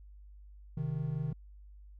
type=tone pair together; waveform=triangle; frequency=130.81 / 155.74 Hz; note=C3 / D#3; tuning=0 / +2 cents; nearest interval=minor third; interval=302 cents; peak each=-34 / -32 dBFS; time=0.77-1.33 s; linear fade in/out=5 ms; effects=added 50 Hz sine -50 dBFS peak until 1.99 s